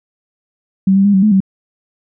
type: tone with pitch steps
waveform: sine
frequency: 192 / 195.7 / 202.9 / 190.8 / 213.4 / 192.2 Hz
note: G3 / G3 / G#3 / G3 / G#3 / G3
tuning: -36 / -3 / -40 / -47 / +47 / -34 cents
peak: -7 dBFS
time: 0.87-1.404 s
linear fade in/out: 5 ms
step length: 89 ms
effects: none

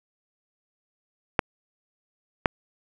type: clicks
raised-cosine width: 0.5 ms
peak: -3 dBFS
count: 2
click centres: 1.392 / 2.458 s
effects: none

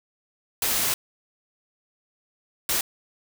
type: noise bursts at uneven times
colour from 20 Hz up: white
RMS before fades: -24 dBFS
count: 2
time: 0.62-0.94 / 2.69-2.81 s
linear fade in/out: 2 ms
effects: none

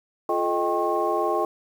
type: tone cluster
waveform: sine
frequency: 348 / 430.9 / 624 / 789 / 1083 Hz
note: F4 / A4 / D#5 / G5 / C#6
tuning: -6 / -36 / +5 / +11 / -41 cents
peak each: -27 dBFS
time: 0.29-1.45 s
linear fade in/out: 2 ms
effects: tanh soft clip ceiling -9 dBFS + 8-bit

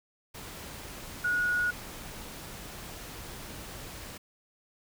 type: tone in noise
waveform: sine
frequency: 1453 Hz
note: F#6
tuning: 32 cents flat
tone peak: -25 dBFS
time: 1.24-1.71 s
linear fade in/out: 10 ms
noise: pink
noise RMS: -43 dBFS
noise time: 0.34-4.18 s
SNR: +15 dB
effects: none

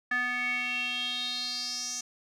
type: tone with band-pass filter sweep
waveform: square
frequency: 247.2 Hz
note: B3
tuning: 2 cents sharp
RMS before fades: -32 dBFS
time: 0.11-2.01 s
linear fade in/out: 5 ms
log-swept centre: 1700 to 6300 Hz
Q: 6.5
effects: none

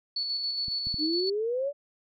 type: tone with tremolo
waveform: sine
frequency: 4435 Hz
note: C#8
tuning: in tune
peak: -27 dBFS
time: 0.16-1.3 s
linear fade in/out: 5 ms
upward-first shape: square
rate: 7.2 Hz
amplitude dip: 30%
type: clicks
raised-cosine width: 5 ms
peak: -30 / -28 / -24 dBFS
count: 3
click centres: 0.683 / 0.87 / 0.943 s
type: exponential sweep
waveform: sine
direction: up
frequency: 293.7 to 587 Hz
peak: -26 dBFS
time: 0.98-1.73 s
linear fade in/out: 50 ms
effects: none

